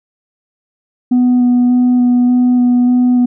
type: tone with vibrato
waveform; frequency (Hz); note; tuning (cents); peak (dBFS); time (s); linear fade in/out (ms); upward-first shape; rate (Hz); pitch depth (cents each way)
sine; 246.9; B3; 0; -5; 1.11-3.26; 10; square; 1.7; 9
effects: tanh soft clip ceiling -6 dBFS